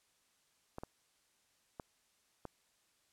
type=clicks; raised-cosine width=1 ms; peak=-29 dBFS; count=4; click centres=0.784 / 0.835 / 1.798 / 2.453 s; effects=white hiss -74 dBFS RMS until 3.12 s + low-pass 10000 Hz 12 dB/octave